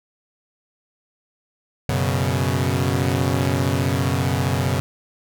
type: chord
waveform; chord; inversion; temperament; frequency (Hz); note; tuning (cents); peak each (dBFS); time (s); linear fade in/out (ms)
sawtooth; F# suspended fourth; none; equal; 92.5 / 123.47 / 138.59; F#2 / B2 / C#3; 0 / 0 / 0; -19; 1.89-4.8; 0
effects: none